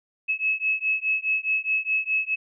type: beating tone pair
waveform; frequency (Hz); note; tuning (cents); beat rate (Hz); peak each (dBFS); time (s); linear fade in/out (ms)
sine; 2581 / 2585.8; E7 / E7; -37 / -34; 4.8; -25; 0.28-2.36; 20
effects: none